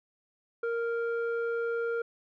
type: tone with low-pass filter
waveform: square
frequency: 465.2 Hz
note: A#4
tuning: 4 cents flat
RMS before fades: -31 dBFS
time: 0.63-2.02 s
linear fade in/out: 5 ms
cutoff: 1100 Hz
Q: 9.1
effects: none